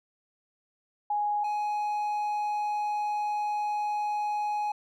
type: tone pair in turn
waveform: sine / triangle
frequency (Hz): 830.6 / 836.4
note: G#5 / G#5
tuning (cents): 0 / +12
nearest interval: unison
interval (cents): 12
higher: second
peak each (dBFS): -25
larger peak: neither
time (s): 1.1-1.44 / 1.44-4.72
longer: second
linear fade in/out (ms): 5
effects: none